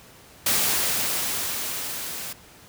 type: noise with level ramp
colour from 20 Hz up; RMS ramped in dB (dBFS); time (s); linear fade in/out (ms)
white; -21 to -34; 0.46-2.33; 5
effects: pink hiss -49 dBFS RMS until 2.68 s + high-pass 60 Hz 12 dB/octave